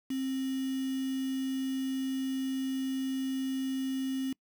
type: tone with quantisation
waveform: sine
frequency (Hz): 264.9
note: C4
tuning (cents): +22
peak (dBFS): -30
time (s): 0.1-4.33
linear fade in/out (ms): 5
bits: 7
effects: noise-tail reverb RT60 0.1 s tail -26 dB re dry